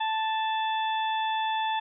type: harmonic tone with a mistuned harmonic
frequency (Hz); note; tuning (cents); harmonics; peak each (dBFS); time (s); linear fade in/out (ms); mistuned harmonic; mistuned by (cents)
880; A5; 0; 1 / 2 / 3 / 4; -26 / -36 / -39 / -36; 0-1.8; 10; 4; -24
effects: none